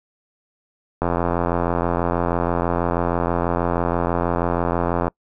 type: click train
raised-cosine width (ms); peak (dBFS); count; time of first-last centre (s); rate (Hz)
1; -6; 351; 1.02-5.08; 86.2
effects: noise-tail reverb RT60 0.1 s tail -26 dB re dry